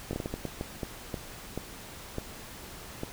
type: slowing click train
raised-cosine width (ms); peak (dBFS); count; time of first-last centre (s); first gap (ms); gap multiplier
2; -19; 13; 0.11-3.034; 21; 1.4
effects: pink hiss -45 dBFS RMS until 3.12 s